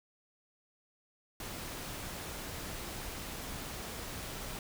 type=noise; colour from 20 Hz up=pink; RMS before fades=-42 dBFS; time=1.4-4.59 s; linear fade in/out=2 ms; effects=none